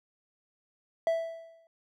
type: tone with exponential decay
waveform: triangle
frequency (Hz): 659.3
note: E5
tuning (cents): 0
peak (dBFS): -20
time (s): 1.07-1.67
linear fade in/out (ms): 1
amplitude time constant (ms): 130
effects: none